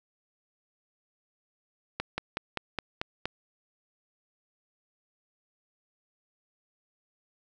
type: slowing click train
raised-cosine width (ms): 0.3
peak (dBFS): -14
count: 7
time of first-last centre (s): 2-3.256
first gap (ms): 180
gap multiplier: 1.06
effects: none